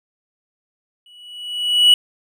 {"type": "tone with exponential growth", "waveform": "triangle", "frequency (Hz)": 2938, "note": "F#7", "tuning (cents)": -13, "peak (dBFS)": -4, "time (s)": [1.06, 1.94], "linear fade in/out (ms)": 2, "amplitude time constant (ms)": 190, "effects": []}